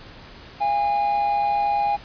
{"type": "tone pair together", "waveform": "triangle", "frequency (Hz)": [686.3, 817], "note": ["F5", "G#5"], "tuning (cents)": [-30, -29], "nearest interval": "minor third", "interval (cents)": 301, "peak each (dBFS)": [-28, -17], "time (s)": [0.6, 1.97], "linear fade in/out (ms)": 20, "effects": ["pink hiss -43 dBFS RMS until 2.04 s", "resampled to 11025 Hz"]}